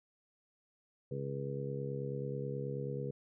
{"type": "harmonic tone", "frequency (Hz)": 69.3, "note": "C#2", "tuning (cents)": 0, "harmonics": [2, 3, 4, 5, 6, 7], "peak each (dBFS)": [-39, -46, -49, -52, -43, -42], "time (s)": [1.11, 3.11], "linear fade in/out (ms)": 5, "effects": []}